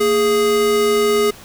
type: tone pair together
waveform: square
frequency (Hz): 229.1 / 415.3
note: A#3 / G#4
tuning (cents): -30 / 0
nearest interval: minor seventh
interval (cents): 1030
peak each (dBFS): -25 / -14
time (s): 0-1.31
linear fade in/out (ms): 10
effects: pink hiss -40 dBFS RMS until 1.44 s